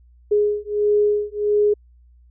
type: beating tone pair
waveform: sine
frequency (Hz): 415.3 / 416.8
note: G#4 / G#4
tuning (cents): 0 / +6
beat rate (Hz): 1.5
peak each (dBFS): -19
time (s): 0.31-1.74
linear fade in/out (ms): 10
effects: added 60 Hz sine -48 dBFS peak until 2.3 s